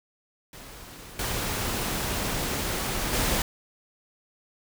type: noise with level steps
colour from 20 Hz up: pink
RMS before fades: -44 / -29 / -25 dBFS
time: 0.53-3.42 s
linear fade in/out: 2 ms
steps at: 1.19 / 3.13 s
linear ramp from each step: 2 ms
effects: none